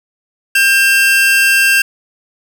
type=tone pair together; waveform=45% pulse; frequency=1594.3 / 2700 Hz; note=G6 / E7; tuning=+29 / +41 cents; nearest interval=major sixth; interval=912 cents; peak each=-11 dBFS; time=0.55-1.82 s; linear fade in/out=5 ms; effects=none